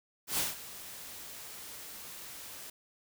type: noise with ADSR envelope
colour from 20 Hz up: white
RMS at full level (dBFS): -30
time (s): 0.27-2.7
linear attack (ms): 110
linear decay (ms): 170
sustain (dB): -16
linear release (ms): 4
effects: none